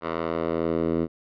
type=tone with band-pass filter sweep; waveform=10% pulse; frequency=82.41 Hz; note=E2; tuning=in tune; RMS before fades=-26 dBFS; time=0.01-1.08 s; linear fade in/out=50 ms; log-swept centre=990 to 300 Hz; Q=1.1; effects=resampled to 11025 Hz